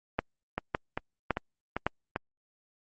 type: two click trains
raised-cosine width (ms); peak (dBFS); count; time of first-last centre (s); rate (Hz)
0.5; -15 / -11; 5 / 4; 0.58-2.161 / 0.19-1.866; 2.53 / 1.79
effects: Opus 32 kbps

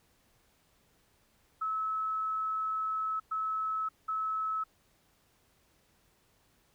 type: tone bursts at uneven times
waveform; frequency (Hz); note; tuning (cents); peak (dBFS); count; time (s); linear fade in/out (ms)
sine; 1297; E6; -28; -30; 3; 1.61-3.2 / 3.31-3.89 / 4.08-4.64; 10
effects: pink hiss -69 dBFS RMS until 6.74 s

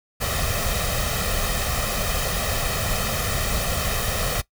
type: noise with comb filter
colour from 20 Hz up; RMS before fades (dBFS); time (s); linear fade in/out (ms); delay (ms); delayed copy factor
pink; -24; 0.2-4.42; 20; 1.6; +0.7
effects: noise-tail reverb RT60 0.1 s tail -19 dB re dry

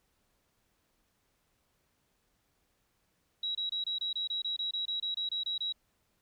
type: tone bursts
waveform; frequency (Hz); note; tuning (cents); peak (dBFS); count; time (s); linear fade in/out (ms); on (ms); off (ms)
sine; 3870; B7; -36; -31; 16; 3.43-5.725; 5; 120; 25
effects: pink hiss -75 dBFS RMS until 6.21 s

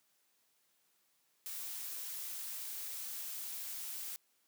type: noise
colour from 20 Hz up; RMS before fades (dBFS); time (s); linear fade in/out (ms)
blue; -43; 1.46-4.16; 0
effects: white hiss -75 dBFS RMS until 4.47 s + high-pass 150 Hz 12 dB/octave

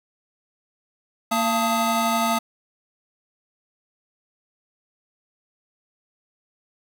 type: tone cluster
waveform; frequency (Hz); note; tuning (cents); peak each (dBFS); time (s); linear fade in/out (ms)
square; 231.3 / 682 / 886 / 1257; A#3 / F5 / A5 / D#6; -13 / -41 / +12 / +17; -26; 1.31-2.39; 10
effects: none

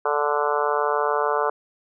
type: harmonic tone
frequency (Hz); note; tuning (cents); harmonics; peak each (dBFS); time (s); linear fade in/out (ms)
146.83; D3; 0; 3 / 4 / 5 / 6 / 7 / 8 / 9 / 10; -25 / -27 / -29 / -28 / -27 / -28 / -30 / -32; 0.05-1.5; 5
effects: none

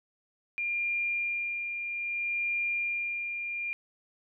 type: tone with tremolo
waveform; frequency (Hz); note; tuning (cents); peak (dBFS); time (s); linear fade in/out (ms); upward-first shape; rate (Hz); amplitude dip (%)
sine; 2400; D7; +37; -27; 0.58-3.73; 0; sine; 0.62; 45
effects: none

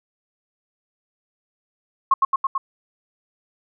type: tone with echo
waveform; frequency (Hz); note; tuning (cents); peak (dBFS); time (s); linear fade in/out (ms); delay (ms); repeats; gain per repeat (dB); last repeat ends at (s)
sine; 1083; C#6; -41; -11; 2.11-2.14; 5; 110; 4; -2; 2.58
effects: none

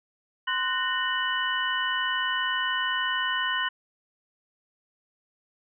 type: tone cluster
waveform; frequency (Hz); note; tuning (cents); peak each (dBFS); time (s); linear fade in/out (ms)
sine; 1034 / 1487 / 1837 / 2971; C6 / F#6 / A#6 / F#7; -21 / +8 / -26 / +6; -30; 0.47-3.69; 10
effects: none

